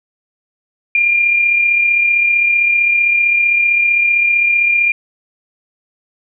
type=tone with amplitude modulation; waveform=sine; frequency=2400 Hz; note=D7; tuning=37 cents sharp; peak=-8 dBFS; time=0.95-4.92 s; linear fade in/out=2 ms; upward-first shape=sine; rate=35.5 Hz; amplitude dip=40%; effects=none